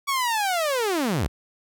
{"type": "linear sweep", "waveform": "sawtooth", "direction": "down", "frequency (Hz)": [1138, 44.67], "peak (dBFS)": -18, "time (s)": [0.07, 1.28], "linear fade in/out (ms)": 20, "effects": []}